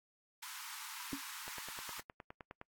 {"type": "high-pass noise", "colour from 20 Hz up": "pink", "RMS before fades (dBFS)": -47, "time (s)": [0.42, 2.01], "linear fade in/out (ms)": 10, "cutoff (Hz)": 880, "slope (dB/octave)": 96}
{"type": "tone with exponential decay", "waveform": "sine", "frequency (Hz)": 277.2, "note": "C#4", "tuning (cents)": 0, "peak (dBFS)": -32, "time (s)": [1.13, 1.21], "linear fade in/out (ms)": 0, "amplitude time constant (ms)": 17}
{"type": "click train", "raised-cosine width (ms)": 0.5, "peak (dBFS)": -32, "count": 12, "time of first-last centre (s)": [1.48, 2.614], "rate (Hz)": 9.7}
{"effects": ["noise-tail reverb RT60 0.1 s tail -26 dB re dry", "AAC 64 kbps"]}